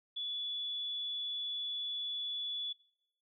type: tone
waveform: sine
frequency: 3431 Hz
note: A7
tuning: 44 cents flat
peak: -36 dBFS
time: 0.16-2.73 s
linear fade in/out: 10 ms
effects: noise-tail reverb RT60 0.7 s tail -19 dB re dry